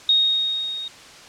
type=tone with level ramp; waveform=sine; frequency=3732 Hz; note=A#7; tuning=1 cent sharp; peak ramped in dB=-12 to -28 dBFS; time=0.09-0.88 s; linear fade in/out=2 ms; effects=white hiss -43 dBFS RMS until 1.28 s + low-pass 6000 Hz 12 dB/octave